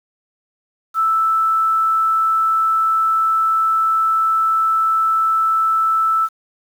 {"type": "tone", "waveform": "sine", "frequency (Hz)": 1318.5, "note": "E6", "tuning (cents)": 0, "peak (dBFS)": -13, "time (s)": [0.94, 6.29], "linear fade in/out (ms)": 50, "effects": ["7-bit"]}